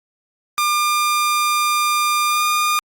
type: tone with pitch glide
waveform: sawtooth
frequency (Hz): 1200 to 1213.2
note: D6 to D#6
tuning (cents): +37 to -44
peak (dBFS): -12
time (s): 0.58-2.79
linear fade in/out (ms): 0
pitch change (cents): +19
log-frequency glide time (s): 2.28-2.43
effects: Opus 48 kbps